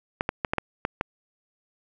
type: clicks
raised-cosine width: 0.5 ms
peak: -9 dBFS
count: 7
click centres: 0.209 / 0.291 / 0.448 / 0.535 / 0.583 / 0.851 / 1.011 s
effects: none